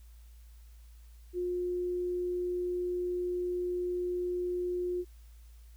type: tone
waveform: sine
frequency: 357.1 Hz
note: F4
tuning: 39 cents sharp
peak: -30 dBFS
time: 1.33-5.05 s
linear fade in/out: 50 ms
effects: added 57 Hz sine -50 dBFS peak until 5.76 s + white hiss -67 dBFS RMS until 5.76 s